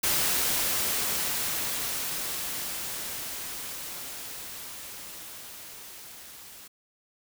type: noise with level ramp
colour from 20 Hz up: white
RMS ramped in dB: -25 to -47 dBFS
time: 0.03-6.68 s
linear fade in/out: 10 ms
effects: none